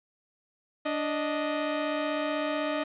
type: tone pair together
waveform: sawtooth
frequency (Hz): 293.2 / 622.3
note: D4 / D#5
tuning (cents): -3 / 0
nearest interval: octave + minor second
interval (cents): 1303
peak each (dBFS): -27 / -26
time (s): 0.85-2.84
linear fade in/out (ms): 10
effects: resampled to 8000 Hz + 9-bit